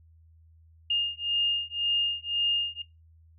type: beating tone pair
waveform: sine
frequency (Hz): 2827 / 2828.9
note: F7 / F7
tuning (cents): +20 / +22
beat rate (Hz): 1.9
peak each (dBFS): -29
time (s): 0.9-2.82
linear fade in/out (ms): 5
effects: noise-tail reverb RT60 0.2 s tail -17 dB re dry + added 81 Hz sine -54 dBFS peak until 3.38 s